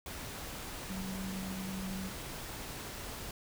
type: tone in noise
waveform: sine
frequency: 190 Hz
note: F#3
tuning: 46 cents sharp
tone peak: -38 dBFS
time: 0.9-2.09 s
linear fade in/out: 2 ms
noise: pink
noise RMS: -43 dBFS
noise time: 0.06-3.31 s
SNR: +2 dB
effects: none